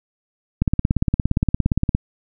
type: click train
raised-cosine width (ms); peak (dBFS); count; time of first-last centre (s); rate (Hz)
5; -4; 24; 0.62-1.949; 17.3
effects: none